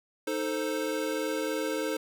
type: chord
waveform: square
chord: A diminished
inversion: second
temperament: equal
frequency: 311.1 / 440 / 523.3 Hz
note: Eb4 / A4 / C5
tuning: 0 / 0 / 0 cents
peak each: -34 dBFS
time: 0.27-1.97 s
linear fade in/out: 5 ms
effects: none